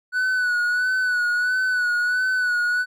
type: tone with vibrato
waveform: triangle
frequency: 1481 Hz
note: F#6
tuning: 1 cent sharp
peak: -17 dBFS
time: 0.12-2.86 s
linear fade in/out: 50 ms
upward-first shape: sine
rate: 1.5 Hz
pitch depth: 42 cents each way
effects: none